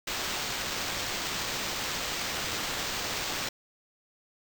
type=noise with sample-and-hold; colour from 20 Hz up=blue; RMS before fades=-33 dBFS; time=0.07-3.49 s; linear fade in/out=5 ms; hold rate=11025 Hz; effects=none